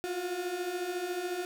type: beating tone pair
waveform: 35% pulse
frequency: 346.9 / 360.9 Hz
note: F4 / F#4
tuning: -12 / -43 cents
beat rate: 14 Hz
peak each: -37 / -32 dBFS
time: 0.04-1.45 s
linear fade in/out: 0 ms
effects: none